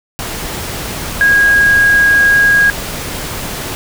sine tone in noise, 1640 Hz, G#6, 22 cents flat, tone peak -6 dBFS, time 1.21-2.7 s, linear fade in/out 0 ms, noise pink, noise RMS -22 dBFS, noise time 0.19-3.75 s, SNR +13 dB, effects none

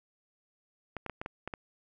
clicks, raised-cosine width 0.5 ms, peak -22 dBFS, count 7, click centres 0.967 / 1.063 / 1.097 / 1.215 / 1.261 / 1.476 / 1.538 s, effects none

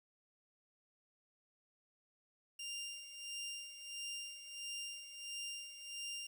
20% pulse tone with tremolo, 2794 Hz, F7, in tune, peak -37 dBFS, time 2.59-6.27 s, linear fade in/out 5 ms, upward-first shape sine, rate 1.5 Hz, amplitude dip 65%, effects 11-bit

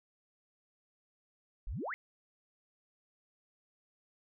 sine exponential sweep, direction up, 33.1 to 2231 Hz, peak -36 dBFS, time 1.67-1.94 s, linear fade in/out 0 ms, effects none

